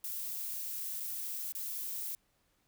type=noise with dropouts; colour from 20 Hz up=violet; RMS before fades=-39 dBFS; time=0.04-2.15 s; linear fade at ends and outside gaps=1 ms; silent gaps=0.999-1.004 / 1.522-1.55 s; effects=pink hiss -74 dBFS RMS until 2.67 s

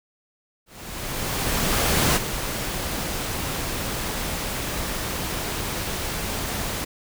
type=noise with ADSR envelope; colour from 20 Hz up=pink; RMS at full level=-19 dBFS; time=0.66-6.85 s; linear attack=1500 ms; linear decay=23 ms; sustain=-9 dB; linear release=12 ms; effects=none

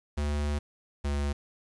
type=tone pair in turn; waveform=square; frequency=73.42 / 71.58 Hz; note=D2 / D2; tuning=0 / -44 cents; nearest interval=unison; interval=44 cents; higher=first; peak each=-28 dBFS; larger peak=neither; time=0.17-0.59 / 1.04-1.33 s; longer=first; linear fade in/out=10 ms; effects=resampled to 22050 Hz + 9-bit

